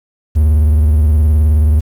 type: tone with vibrato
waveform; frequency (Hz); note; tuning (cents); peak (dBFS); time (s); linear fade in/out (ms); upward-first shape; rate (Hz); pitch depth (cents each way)
triangle; 76; D#2; -40; -5; 0.35-1.81; 20; triangle; 19; 130
effects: 7-bit